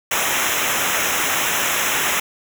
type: noise with comb filter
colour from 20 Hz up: pink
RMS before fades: -20 dBFS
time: 0.11-2.2 s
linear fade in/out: 5 ms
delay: 0.22 ms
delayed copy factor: -1
effects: none